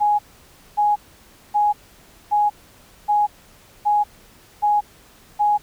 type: tone bursts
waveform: sine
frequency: 832 Hz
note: G#5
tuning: 3 cents sharp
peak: -14 dBFS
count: 8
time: 0-5.58 s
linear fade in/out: 20 ms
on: 190 ms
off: 580 ms
effects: pink hiss -50 dBFS RMS until 5.62 s